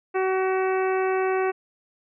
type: harmonic tone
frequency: 377.5 Hz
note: F#4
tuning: 35 cents sharp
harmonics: 1 / 2 / 3 / 4 / 5 / 6 / 7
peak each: -22 / -28 / -32 / -34 / -36 / -38 / -39 dBFS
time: 0.14-1.52 s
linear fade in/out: 20 ms
effects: none